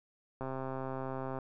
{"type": "click train", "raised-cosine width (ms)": 1, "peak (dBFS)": -25, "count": 130, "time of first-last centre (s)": [0.41, 1.387], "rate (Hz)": 132, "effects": []}